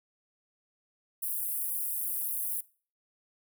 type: high-pass noise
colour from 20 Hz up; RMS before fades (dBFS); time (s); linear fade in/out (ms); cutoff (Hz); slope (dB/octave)
pink; -33; 1.22-2.61; 10; 10000; 48
effects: noise-tail reverb RT60 0.4 s tail -21 dB re dry